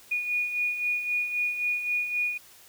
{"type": "beating tone pair", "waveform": "sine", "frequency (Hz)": [2450, 2453.8], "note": ["D#7", "D#7"], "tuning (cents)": [-27, -25], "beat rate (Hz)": 3.8, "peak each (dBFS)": [-34, -26], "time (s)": [0.11, 2.38], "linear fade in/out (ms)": 10, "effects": ["white hiss -53 dBFS RMS until 2.68 s"]}